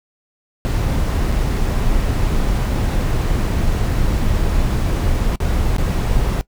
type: noise with dropouts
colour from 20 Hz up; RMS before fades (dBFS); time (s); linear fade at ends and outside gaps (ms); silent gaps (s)
brown; -17; 0.65-6.41; 0; 1.319-1.324 / 5.358-5.402 / 5.764-5.783
effects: noise-tail reverb RT60 0.1 s tail -19 dB re dry